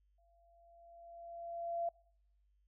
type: tone with exponential growth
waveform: sine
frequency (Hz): 682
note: F5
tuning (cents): -41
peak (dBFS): -33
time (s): 0.18-1.89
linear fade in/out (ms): 5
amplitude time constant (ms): 370
effects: noise-tail reverb RT60 0.7 s tail -25 dB re dry + added 50 Hz sine -70 dBFS peak until 2.67 s